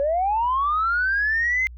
sine linear sweep, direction up, 546 to 2092 Hz, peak -18 dBFS, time 0-1.67 s, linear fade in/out 0 ms, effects tanh soft clip ceiling -14 dBFS + added 60 Hz sine -37 dBFS peak until 1.77 s

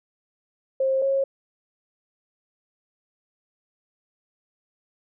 sine tone pair in turn, 532 / 543.8 Hz, C5 / C#5, +29 / -33 cents, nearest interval unison, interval 38 cents, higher second, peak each -19 dBFS, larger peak neither, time 0.8-1.02 / 1.02-1.24 s, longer neither, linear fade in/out 5 ms, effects none

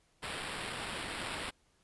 violet noise with sample-and-hold, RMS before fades -40 dBFS, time 0.22-1.51 s, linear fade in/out 20 ms, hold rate 6300 Hz, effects pink hiss -71 dBFS RMS until 1.83 s + resampled to 24000 Hz

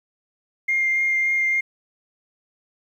sine tone with vibrato, 2114 Hz, C7, 17 cents sharp, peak -17 dBFS, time 0.68-1.61 s, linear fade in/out 10 ms, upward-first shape sine, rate 3.5 Hz, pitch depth 9 cents each way, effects tanh soft clip ceiling -13 dBFS + 9-bit

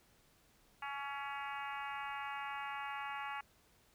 harmonic tone with a mistuned harmonic, 281 Hz, C#4, 24 cents sharp, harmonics 3 / 4 / 5 / 6 / 7 / 8 / 9 / 10, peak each -44 / -46 / -48 / -50 / -51 / -52 / -53 / -54 dBFS, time 0.82-3.41 s, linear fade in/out 5 ms, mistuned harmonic 5, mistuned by -29 cents, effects pink hiss -69 dBFS RMS until 3.94 s

